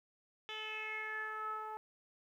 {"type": "tone with low-pass filter sweep", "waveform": "10% pulse", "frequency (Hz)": 433, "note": "A4", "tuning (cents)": -28, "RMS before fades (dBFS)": -42, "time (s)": [0.49, 1.77], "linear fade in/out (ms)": 0, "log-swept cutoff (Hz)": [3400, 1000], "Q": 6, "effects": ["12-bit"]}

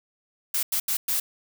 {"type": "noise bursts at uneven times", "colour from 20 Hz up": "blue", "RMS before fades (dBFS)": -25, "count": 4, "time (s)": [[0.54, 0.63], [0.72, 0.8], [0.88, 0.97], [1.08, 1.2]], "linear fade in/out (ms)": 5, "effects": []}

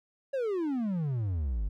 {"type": "exponential sweep", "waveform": "triangle", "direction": "down", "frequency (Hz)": [565, 46.25], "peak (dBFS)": -26, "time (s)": [0.33, 1.69], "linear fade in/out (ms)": 10, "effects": []}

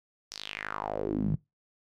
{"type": "tone with band-pass filter sweep", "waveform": "sawtooth", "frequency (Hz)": 51.91, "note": "G#1", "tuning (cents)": 0, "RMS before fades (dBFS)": -33, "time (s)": [0.31, 1.36], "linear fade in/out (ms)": 10, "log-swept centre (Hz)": [5600, 140], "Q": 4.5, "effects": ["noise-tail reverb RT60 0.2 s tail -22 dB re dry"]}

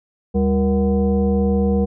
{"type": "tone with frequency modulation", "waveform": "sine", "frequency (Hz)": 198.1, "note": "G3", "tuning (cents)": 18, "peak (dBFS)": -14, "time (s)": [0.34, 1.86], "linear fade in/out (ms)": 20, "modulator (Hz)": 274, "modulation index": 1.1, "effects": []}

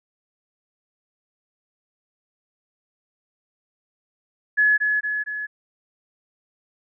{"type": "tone with echo", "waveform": "sine", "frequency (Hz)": 1700, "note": "G#6", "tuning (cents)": 40, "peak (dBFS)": -14, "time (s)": [4.57, 4.78], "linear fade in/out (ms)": 20, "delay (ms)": 230, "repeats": 3, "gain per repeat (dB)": -4, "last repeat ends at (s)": 5.47, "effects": []}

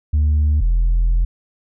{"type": "tone pair in turn", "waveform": "sine", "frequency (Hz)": [75.2, 42.09], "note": ["D2", "E1"], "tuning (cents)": [42, 37], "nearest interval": "minor seventh", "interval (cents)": 1005, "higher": "first", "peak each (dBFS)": -10, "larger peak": "neither", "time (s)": [[0.13, 0.61], [0.61, 1.25]], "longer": "second", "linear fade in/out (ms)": 10, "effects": ["tanh soft clip ceiling -11 dBFS"]}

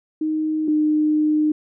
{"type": "tone pair in turn", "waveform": "sine", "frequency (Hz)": [311.1, 305], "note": ["D#4", "D#4"], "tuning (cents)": [0, -34], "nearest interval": "unison", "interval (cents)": 34, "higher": "first", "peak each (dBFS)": [-19, -15], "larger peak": "second", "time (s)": [[0.21, 0.68], [0.68, 1.52]], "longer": "second", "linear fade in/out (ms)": 5, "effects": []}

